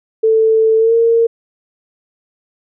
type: tone with pitch glide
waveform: sine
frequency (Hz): 443.1 to 460.1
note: A4 to A#4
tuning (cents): +12 to -23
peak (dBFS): -8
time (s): 0.23-1.27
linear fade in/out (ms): 10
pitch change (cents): +65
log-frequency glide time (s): 0.78-0.94
effects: none